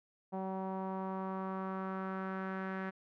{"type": "tone with low-pass filter sweep", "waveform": "sawtooth", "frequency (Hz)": 190, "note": "F#3", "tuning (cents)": 46, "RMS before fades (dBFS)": -39, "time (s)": [0.32, 2.91], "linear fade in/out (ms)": 20, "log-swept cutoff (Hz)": [820, 1700], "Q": 3, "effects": []}